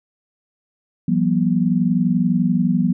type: tone cluster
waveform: sine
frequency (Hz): 170.1 / 190.4 / 241.9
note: F3 / F#3 / B3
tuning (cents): -45 / +50 / -36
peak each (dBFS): -19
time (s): 1.08-2.93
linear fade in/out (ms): 5
effects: none